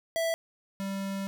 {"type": "tone pair in turn", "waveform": "square", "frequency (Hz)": [659.3, 195.54], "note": ["E5", "G3"], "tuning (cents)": [0, -4], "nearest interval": "octave + major sixth", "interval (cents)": 2104, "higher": "first", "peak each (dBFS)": [-27, -32], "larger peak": "first", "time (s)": [[0.16, 0.34], [0.8, 1.27]], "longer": "second", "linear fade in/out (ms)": 0, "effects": []}